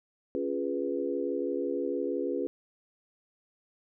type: chord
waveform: sine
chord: C# dominant seventh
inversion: none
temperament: equal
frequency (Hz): 277.2 / 349.2 / 415.3 / 493.9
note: C#4 / E#4 / G#4 / B4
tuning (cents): 0 / 0 / 0 / 0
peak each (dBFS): -34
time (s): 0.35-2.47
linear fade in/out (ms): 0
effects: none